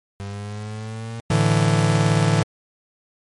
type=exponential sweep; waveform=35% pulse; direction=up; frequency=99 to 115.6 Hz; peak=-27 dBFS; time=0.2-1.2 s; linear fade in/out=0 ms
type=chord; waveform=45% pulse; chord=A suspended fourth; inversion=none; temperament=just; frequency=110 / 146.67 / 165 Hz; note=A2 / D3 / E3; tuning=0 / -2 / +2 cents; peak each=-20 dBFS; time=1.3-2.43 s; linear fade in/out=5 ms
effects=MP3 48 kbps